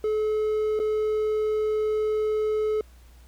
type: tone with dropouts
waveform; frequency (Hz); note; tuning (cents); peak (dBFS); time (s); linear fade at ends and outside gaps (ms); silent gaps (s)
triangle; 429.5; A4; -42; -20; 0.04-2.81; 2; 0.792-0.799
effects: added 60 Hz sine -48 dBFS peak until 3.27 s + pink hiss -59 dBFS RMS until 3.27 s